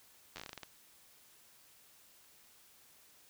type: slowing click train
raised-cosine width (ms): 0.2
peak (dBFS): -27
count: 11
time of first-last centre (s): 0.36-0.633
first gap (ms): 10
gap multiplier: 1.21
effects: white hiss -63 dBFS RMS until 3.29 s